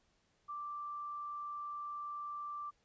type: tone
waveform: sine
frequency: 1174.7 Hz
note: D6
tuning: in tune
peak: -40 dBFS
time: 0.48-2.71 s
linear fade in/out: 20 ms
effects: pink hiss -75 dBFS RMS until 2.84 s + resampled to 16000 Hz